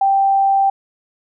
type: tone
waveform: sine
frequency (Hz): 784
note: G5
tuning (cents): 0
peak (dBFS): -11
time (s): 0.01-0.7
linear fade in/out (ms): 5
effects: none